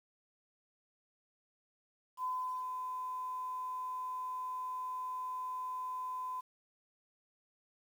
sine tone with ADSR envelope, 1015 Hz, B5, 47 cents sharp, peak -33 dBFS, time 2.17-6.41 s, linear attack 67 ms, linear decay 390 ms, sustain -4 dB, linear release 12 ms, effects 10-bit

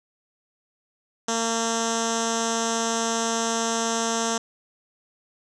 10% pulse tone with low-pass filter, 228.3 Hz, A#3, 36 cents flat, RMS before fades -25 dBFS, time 1.28-4.38 s, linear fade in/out 5 ms, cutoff 6800 Hz, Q 9.9, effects none

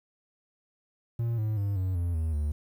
triangle tone with pitch steps, 116.7 / 108.26 / 100.43 / 93.16 / 86.42 / 80.17 / 74.37 Hz, A#2 / A2 / G2 / F#2 / F2 / E2 / D2, +2 / -28 / +42 / +12 / -18 / -48 / +22 cents, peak -24 dBFS, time 1.19-2.52 s, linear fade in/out 5 ms, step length 190 ms, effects 10-bit

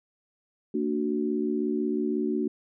sine chord, Bb augmented, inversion none, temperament equal with one note detuned, 227.9 / 293.7 / 370 Hz, Bb3 / D4 / F#4, -39 / 0 / 0 cents, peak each -29 dBFS, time 0.74-2.48 s, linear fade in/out 5 ms, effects none

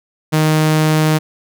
sawtooth tone, 155.56 Hz, D#3, in tune, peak -7 dBFS, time 0.32-1.19 s, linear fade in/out 20 ms, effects none

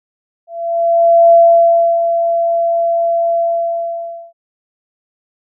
sine tone with ADSR envelope, 676 Hz, E5, 43 cents sharp, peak -3 dBFS, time 0.47-4.33 s, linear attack 860 ms, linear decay 670 ms, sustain -8 dB, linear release 930 ms, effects none

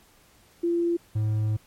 sine / triangle tone pair in turn, 342 / 107.72 Hz, F4 / A2, -36 / -36 cents, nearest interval octave + minor sixth, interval 2000 cents, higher first, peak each -21 / -20 dBFS, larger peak second, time 0.63-0.97 / 1.15-1.57 s, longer second, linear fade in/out 10 ms, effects pink hiss -58 dBFS RMS until 1.66 s + MP3 64 kbps

